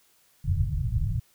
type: low-pass noise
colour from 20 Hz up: white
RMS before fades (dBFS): -26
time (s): 0.44-1.2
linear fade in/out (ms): 10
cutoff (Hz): 140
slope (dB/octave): 48
effects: white hiss -63 dBFS RMS until 1.34 s